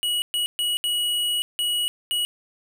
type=tone bursts at uneven times; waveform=square; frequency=2916 Hz; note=F#7; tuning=26 cents flat; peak=-22 dBFS; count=6; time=0.03-0.22 / 0.34-0.46 / 0.59-0.77 / 0.84-1.42 / 1.59-1.88 / 2.11-2.25 s; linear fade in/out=0 ms; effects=none